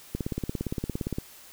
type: click train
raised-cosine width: 3 ms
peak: -16 dBFS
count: 19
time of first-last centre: 0.15-1.184 s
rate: 17.4 Hz
effects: white hiss -50 dBFS RMS until 1.52 s